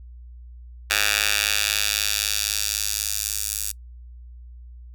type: tone with high-pass filter sweep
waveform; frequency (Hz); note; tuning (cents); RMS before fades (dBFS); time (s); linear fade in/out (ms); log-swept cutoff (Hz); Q
10% pulse; 103.83; G#2; 0; -24; 0.9-3.72; 10; 2000 to 8100; 1
effects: noise-tail reverb RT60 0.1 s tail -24 dB re dry + added 60 Hz sine -39 dBFS peak until 4.94 s